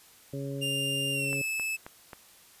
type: harmonic tone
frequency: 138.59 Hz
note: C#3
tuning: in tune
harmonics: 1 / 2 / 3 / 4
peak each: -35 / -38 / -40 / -41 dBFS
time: 0.33-1.42 s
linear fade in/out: 5 ms
type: tone with pitch glide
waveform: 45% pulse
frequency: 2800 to 2612 Hz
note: F7 to E7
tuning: +4 to -17 cents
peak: -29 dBFS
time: 0.61-1.77 s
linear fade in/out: 20 ms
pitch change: -121 cents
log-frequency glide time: 1.12-1.39 s
type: click train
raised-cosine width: 0.5 ms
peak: -26 dBFS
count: 4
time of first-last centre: 1.33-2.132 s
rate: 3.74 Hz
effects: white hiss -56 dBFS RMS until 2.6 s + resampled to 32000 Hz